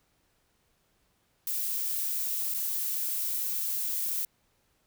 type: noise with dropouts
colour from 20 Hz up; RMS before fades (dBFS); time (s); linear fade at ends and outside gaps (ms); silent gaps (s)
violet; -31; 1.47-4.25; 2; 2.54-2.545
effects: pink hiss -71 dBFS RMS until 4.86 s